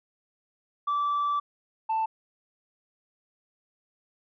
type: tone pair in turn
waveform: sine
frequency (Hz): 1161 / 885.7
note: D6 / A5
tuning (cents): -20 / +11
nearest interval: perfect fourth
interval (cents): 469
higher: first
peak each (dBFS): -22 / -22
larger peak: neither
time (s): 0.87-1.4 / 1.89-2.06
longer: first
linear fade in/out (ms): 10
effects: tanh soft clip ceiling -22 dBFS